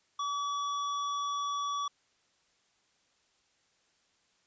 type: tone with hard clipping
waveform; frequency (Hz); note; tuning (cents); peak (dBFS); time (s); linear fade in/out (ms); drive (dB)
sine; 1143; D6; -47; -33; 0.19-1.88; 5; 17
effects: white hiss -71 dBFS RMS until 4.46 s + resampled to 16000 Hz